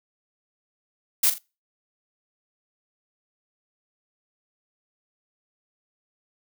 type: noise with echo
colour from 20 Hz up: blue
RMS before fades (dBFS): -19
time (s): 1.23-1.3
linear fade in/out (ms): 5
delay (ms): 42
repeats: 2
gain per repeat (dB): -10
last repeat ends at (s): 1.384
effects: noise-tail reverb RT60 0.3 s tail -25 dB re dry